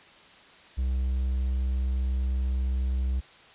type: tone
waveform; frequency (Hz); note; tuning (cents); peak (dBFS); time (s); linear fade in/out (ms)
triangle; 64.3; C2; -30; -22; 0.77-3.21; 20
effects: white hiss -52 dBFS RMS until 3.54 s + resampled to 8000 Hz